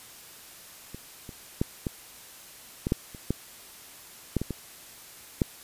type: clicks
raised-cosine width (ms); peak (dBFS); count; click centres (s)
3; -26 / -27 / -11 / -15 / -14 / -9 / -29 / -12 / -11 / -17 / -18 / -9; 12; 0.946 / 1.292 / 1.615 / 1.868 / 2.869 / 2.921 / 3.148 / 3.306 / 4.367 / 4.416 / 4.507 / 5.418
effects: white hiss -48 dBFS RMS until 5.63 s + resampled to 32000 Hz